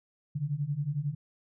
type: beating tone pair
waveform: sine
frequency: 138.59 / 149.59 Hz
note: C#3 / D3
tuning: 0 / +32 cents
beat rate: 11 Hz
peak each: -33 / -31 dBFS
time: 0.35-1.15 s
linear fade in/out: 10 ms
effects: none